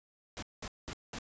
pink noise bursts, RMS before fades -41 dBFS, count 4, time 0.37-1.186 s, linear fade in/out 0 ms, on 54 ms, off 200 ms, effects resampled to 16000 Hz

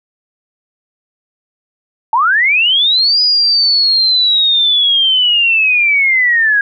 sine linear two-way sweep, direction up then down, 851 to 4957 to 1620 Hz, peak -8 dBFS, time 2.13-6.61 s, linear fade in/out 2 ms, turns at 3.21 s, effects none

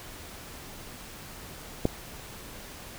clicks, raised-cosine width 2 ms, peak -29 / -9 dBFS, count 2, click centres 1.85 / 1.854 s, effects pink hiss -44 dBFS RMS until 2.98 s

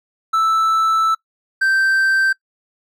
triangle tone pair in turn, 1318.5 / 1561.2 Hz, E6 / G6, 0 / -8 cents, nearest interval minor third, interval 292 cents, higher second, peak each -11 dBFS, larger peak neither, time 0.33-1.15 / 1.61-2.33 s, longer first, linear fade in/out 10 ms, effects noise-tail reverb RT60 0.1 s tail -22 dB re dry

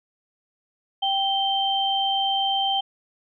sine tone pair together, 782 / 3128 Hz, G5 / G7, -4 / -4 cents, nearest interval 2 octaves, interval 2400 cents, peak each -23 dBFS, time 1.02-2.81 s, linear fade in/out 10 ms, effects none

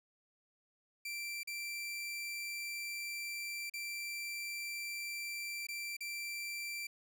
sawtooth tone with dropouts, 2349 Hz, D7, in tune, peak -36 dBFS, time 1.05-6.87 s, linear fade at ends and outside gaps 5 ms, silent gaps 1.433-1.473 / 3.698-3.737 / 5.669-5.686 / 5.968-6.006 s, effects 13-bit

